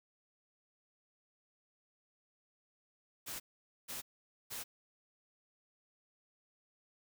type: noise bursts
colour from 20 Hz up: white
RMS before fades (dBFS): -43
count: 3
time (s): 3.26-4.64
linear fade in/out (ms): 20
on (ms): 140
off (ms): 480
effects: none